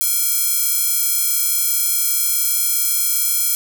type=tone with high-pass filter; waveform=square; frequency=466.2 Hz; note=A#4; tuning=in tune; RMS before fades=-18 dBFS; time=0.01-3.55 s; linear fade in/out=0 ms; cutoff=10000 Hz; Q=0.68; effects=none